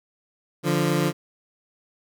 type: tone pair together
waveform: 20% pulse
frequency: 146.99 / 174.8 Hz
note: D3 / F3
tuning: +2 / +2 cents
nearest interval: minor third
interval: 300 cents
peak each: -18 dBFS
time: 0.63-1.13 s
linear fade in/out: 50 ms
effects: none